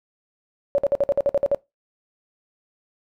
sine tone bursts, 564 Hz, C#5, 30 cents sharp, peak -15 dBFS, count 10, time 0.75-1.547 s, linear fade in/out 0 ms, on 32 ms, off 53 ms, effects noise-tail reverb RT60 0.2 s tail -21 dB re dry

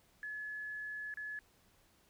sine tone with dropouts, 1707 Hz, G#6, 47 cents sharp, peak -40 dBFS, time 0.23-1.39 s, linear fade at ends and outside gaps 1 ms, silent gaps 1.14-1.172 s, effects pink hiss -69 dBFS RMS until 2.09 s

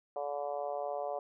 harmonic tone, 143.8 Hz, D3, 36 cents flat, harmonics 3 / 4 / 5 / 6 / 7 / 8, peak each -43 / -37 / -38 / -48 / -47 / -53 dBFS, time 0.16-1.19 s, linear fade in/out 2 ms, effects none

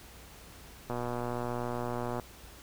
click train, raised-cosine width 1 ms, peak -21 dBFS, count 158, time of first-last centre 0.9-2.198 s, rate 121 Hz, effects added 60 Hz sine -56 dBFS peak until 2.62 s + pink hiss -52 dBFS RMS until 2.62 s

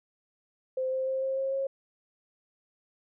sine tone with pitch steps, 519 / 523.5 / 528.1 / 532.7 / 537.3 / 542 Hz, C5 / C5 / C5 / C5 / C5 / C#5, -14 / +1 / +16 / +31 / +46 / -39 cents, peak -27 dBFS, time 0.77-1.67 s, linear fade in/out 5 ms, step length 150 ms, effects none

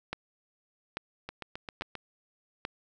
two click trains, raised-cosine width 0.3 ms, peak -22 / -17 dBFS, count 6 / 4, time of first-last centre 1.29-1.953 / 0.13-2.651 s, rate 7.54 / 1.19 Hz, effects none

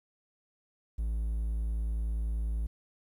triangle tone, 55.2 Hz, A1, 6 cents sharp, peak -27 dBFS, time 0.98-2.67 s, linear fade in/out 10 ms, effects 11-bit

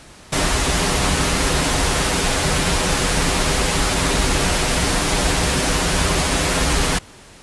pink noise with comb filter, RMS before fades -18 dBFS, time 0.32-6.99 s, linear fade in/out 10 ms, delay 9 ms, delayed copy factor -0.55, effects pink hiss -43 dBFS RMS until 7.42 s + resampled to 24000 Hz

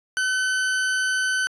40% pulse tone, 1518 Hz, F#6, 44 cents sharp, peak -20 dBFS, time 0.17-1.47 s, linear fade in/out 0 ms, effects resampled to 24000 Hz

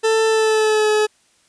40% pulse tone with pitch glide, 443.4 to 426.3 Hz, A4 to G#4, +13 to +45 cents, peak -13 dBFS, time 0.03-1.07 s, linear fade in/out 20 ms, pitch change -68 cents, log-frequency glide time 0.26-0.89 s, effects white hiss -58 dBFS RMS until 1.48 s + resampled to 22050 Hz

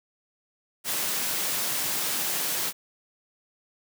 white high-pass noise, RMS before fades -28 dBFS, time 0.84-2.73 s, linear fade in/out 50 ms, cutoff 120 Hz, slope 96 dB/octave, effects none

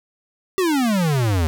square exponential sweep, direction down, 392 to 77 Hz, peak -17 dBFS, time 0.58-1.47 s, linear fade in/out 0 ms, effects none

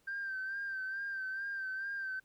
sine tone with vibrato, 1569 Hz, G6, 1 cent sharp, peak -35 dBFS, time 0.07-2.2 s, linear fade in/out 10 ms, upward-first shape sine, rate 2.3 Hz, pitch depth 44 cents each way, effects tanh soft clip ceiling -32 dBFS + pink hiss -72 dBFS RMS until 2.24 s

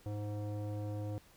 square tone with low-pass filter, 104.2 Hz, G#2, 6 cents sharp, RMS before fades -39 dBFS, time 0.06-1.18 s, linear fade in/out 0 ms, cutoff 590 Hz, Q 1.7, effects pink hiss -63 dBFS RMS until 1.36 s

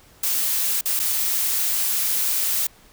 blue noise with dropouts, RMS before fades -22 dBFS, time 0.23-2.67 s, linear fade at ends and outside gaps 5 ms, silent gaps 0.811-0.855 / 0.994-0.998 s, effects pink hiss -52 dBFS RMS until 2.92 s

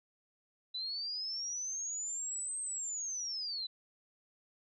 sine linear two-way sweep, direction up then down, 3951 to 8372 to 3951 Hz, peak -36 dBFS, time 0.74-3.67 s, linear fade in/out 10 ms, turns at 2.6 s, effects none

